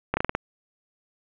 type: slowing click train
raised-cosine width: 0.5 ms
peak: -8 dBFS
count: 6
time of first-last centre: 0.14-0.35 s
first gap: 30 ms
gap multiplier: 1.17
effects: resampled to 8000 Hz + 8-bit